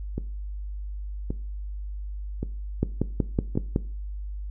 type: two click trains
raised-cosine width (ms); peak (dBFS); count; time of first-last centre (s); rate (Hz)
3; -9 / -16; 6 / 4; 2.83-3.761 / 0.18-3.555; 5.37 / 0.889
effects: noise-tail reverb RT60 0.4 s tail -18 dB re dry + added 50 Hz sine -31 dBFS peak until 4.5 s